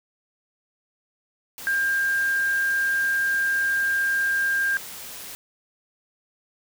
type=tone in noise; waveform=sine; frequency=1600 Hz; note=G6; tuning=35 cents sharp; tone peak=-20 dBFS; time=1.67-4.77 s; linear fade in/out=0 ms; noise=white; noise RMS=-38 dBFS; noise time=1.58-5.35 s; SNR=+15 dB; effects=none